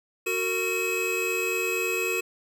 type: tone cluster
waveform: square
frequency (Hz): 369.4 / 458.3 / 2562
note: F#4 / A#4 / E7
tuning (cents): -3 / -29 / -50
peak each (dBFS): -31 / -32 / -28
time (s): 0.26-2.21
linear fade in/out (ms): 10
effects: none

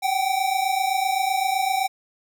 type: tone pair together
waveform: square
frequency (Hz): 756.2 / 784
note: F#5 / G5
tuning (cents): +38 / 0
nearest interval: minor second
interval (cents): 62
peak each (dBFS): -24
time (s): 0.02-1.88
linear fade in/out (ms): 20
effects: none

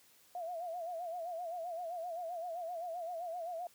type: tone with vibrato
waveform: sine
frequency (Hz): 686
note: F5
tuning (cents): -31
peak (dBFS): -38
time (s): 0.35-3.67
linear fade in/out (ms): 2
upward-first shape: sine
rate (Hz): 7.7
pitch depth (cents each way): 99
effects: white hiss -65 dBFS RMS until 3.74 s + high-pass 80 Hz 12 dB/octave

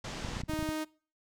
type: low-pass noise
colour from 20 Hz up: pink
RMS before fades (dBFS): -40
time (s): 0.04-0.42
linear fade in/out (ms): 5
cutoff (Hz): 7000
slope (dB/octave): 24
type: clicks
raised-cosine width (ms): 5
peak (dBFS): -25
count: 10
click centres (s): 0.248 / 0.288 / 0.369 / 0.404 / 0.436 / 0.496 / 0.536 / 0.591 / 0.627 / 0.69
type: tone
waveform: sawtooth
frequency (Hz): 311.1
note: D#4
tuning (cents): 0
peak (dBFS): -29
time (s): 0.48-0.85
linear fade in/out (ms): 20
effects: noise-tail reverb RT60 0.4 s tail -23 dB re dry

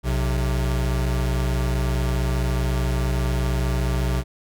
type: tone pair together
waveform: square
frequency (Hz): 61.16 / 129.6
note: B1 / C3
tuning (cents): -16 / -16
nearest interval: octave + minor second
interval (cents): 1300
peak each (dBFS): -22 / -26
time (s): 0.03-4.24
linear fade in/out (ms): 50
effects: none

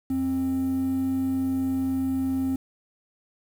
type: tone pair together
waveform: triangle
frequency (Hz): 88.3 / 264.4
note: F2 / C4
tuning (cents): +20 / +18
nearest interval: octave + perfect fifth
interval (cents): 1898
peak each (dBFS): -32 / -20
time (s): 0.1-2.56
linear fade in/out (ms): 5
effects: tanh soft clip ceiling -18 dBFS + 8-bit

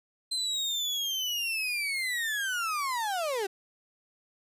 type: linear sweep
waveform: 35% pulse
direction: down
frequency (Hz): 4111 to 370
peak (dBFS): -27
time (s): 0.31-3.47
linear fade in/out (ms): 10
effects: resampled to 32000 Hz

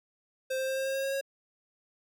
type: tone with pitch steps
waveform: square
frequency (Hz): 523.3 / 526.6 / 530 / 533.4 / 536.8 / 540.2 / 543.6 / 547.1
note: C5 / C5 / C5 / C5 / C5 / C#5 / C#5 / C#5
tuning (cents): 0 / +11 / +22 / +33 / +44 / -45 / -34 / -23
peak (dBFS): -30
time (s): 0.5-1.212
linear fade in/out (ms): 10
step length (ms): 89
effects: none

